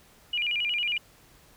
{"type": "tone with vibrato", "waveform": "sine", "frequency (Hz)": 2640, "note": "E7", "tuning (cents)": 2, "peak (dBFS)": -25, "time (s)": [0.33, 0.98], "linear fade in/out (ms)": 5, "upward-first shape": "square", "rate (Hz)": 11, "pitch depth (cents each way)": 170, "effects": ["pink hiss -57 dBFS RMS until 1.56 s"]}